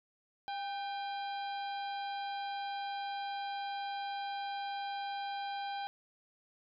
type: harmonic tone with a mistuned harmonic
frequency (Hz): 801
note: G5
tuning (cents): +37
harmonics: 1 / 2 / 3 / 4 / 5 / 6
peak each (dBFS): -37 / -47 / -52 / -50 / -51 / -57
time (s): 0.48-5.87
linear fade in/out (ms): 0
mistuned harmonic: 2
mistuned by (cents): -69
effects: none